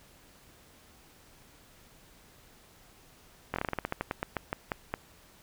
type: slowing click train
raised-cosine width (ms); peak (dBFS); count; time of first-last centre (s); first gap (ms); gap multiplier
0.5; -15; 17; 3.54-4.94; 21; 1.17
effects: pink hiss -58 dBFS RMS until 5.42 s